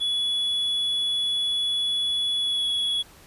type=tone with pitch glide; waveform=triangle; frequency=3400 to 3369 Hz; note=G#7 to G#7; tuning=+40 to +24 cents; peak=-21 dBFS; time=0-3.03 s; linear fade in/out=20 ms; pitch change=-16 cents; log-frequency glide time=2.38-2.69 s; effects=pink hiss -51 dBFS RMS until 3.26 s + resampled to 32000 Hz